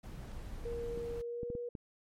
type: noise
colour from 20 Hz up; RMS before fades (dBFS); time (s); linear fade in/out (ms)
brown; -44; 0.03-1.22; 10
type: tone with pitch glide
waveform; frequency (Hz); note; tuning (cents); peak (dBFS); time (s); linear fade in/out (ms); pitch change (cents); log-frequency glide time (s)
sine; 470.9 to 480.8; A#4 to B4; +18 to -46; -37; 0.65-1.69; 5; +36; 1.19-1.54
type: clicks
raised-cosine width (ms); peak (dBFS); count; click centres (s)
3; -29; 5; 0.975 / 1.432 / 1.502 / 1.552 / 1.752
effects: MP3 64 kbps